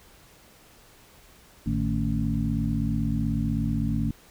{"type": "harmonic tone with a mistuned harmonic", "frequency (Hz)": 56, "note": "A1", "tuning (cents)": 31, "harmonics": [1, 2, 3, 4, 5], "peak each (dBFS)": [-30, -30, -29, -28, -32], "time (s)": [1.66, 4.11], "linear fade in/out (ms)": 5, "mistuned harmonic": 3, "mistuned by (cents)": -140, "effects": ["pink hiss -54 dBFS RMS until 4.3 s"]}